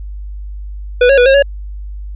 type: tone with pitch steps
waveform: square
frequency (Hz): 492.6 / 550 / 490.5 / 539 / 561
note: B4 / C#5 / B4 / C#5 / C#5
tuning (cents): -5 / -14 / -12 / -49 / +21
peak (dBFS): -6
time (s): 1.01-1.425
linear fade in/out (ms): 5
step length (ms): 83
effects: added 50 Hz sine -23 dBFS peak until 2.15 s + resampled to 8000 Hz